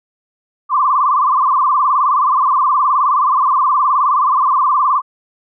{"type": "tone with vibrato", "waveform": "sine", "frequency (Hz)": 1100, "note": "C#6", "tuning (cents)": -14, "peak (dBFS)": -10, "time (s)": [0.69, 5.02], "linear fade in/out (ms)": 50, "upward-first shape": "sine", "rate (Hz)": 19, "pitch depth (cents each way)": 150, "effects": []}